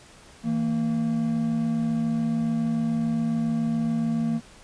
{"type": "tone pair together", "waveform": "triangle", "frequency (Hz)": [162.1, 229.2], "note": ["E3", "A#3"], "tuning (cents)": [-29, -29], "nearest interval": "tritone", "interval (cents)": 600, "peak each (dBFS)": [-27, -21], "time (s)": [0.43, 4.41], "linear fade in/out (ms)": 50, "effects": ["pink hiss -50 dBFS RMS until 4.63 s", "resampled to 22050 Hz"]}